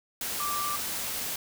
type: tone in noise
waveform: sine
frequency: 1174.7 Hz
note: D6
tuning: in tune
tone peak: -30 dBFS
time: 0.4-0.76 s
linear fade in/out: 2 ms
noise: white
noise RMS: -33 dBFS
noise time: 0.21-1.36 s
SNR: 0 dB
effects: none